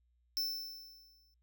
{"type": "tone with exponential decay", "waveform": "square", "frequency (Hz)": 5320, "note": "E8", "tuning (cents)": 15, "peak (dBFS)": -31, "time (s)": [0.37, 1.34], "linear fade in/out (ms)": 0, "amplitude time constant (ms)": 210, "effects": ["noise-tail reverb RT60 0.1 s tail -26 dB re dry", "added 60 Hz sine -70 dBFS peak until 1.42 s"]}